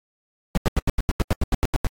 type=noise bursts; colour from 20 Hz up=brown; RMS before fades=-18 dBFS; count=13; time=0.55-1.869 s; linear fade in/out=0 ms; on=23 ms; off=85 ms; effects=AAC 48 kbps